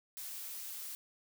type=noise; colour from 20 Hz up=blue; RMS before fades=-44 dBFS; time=0.17-0.95 s; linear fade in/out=0 ms; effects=none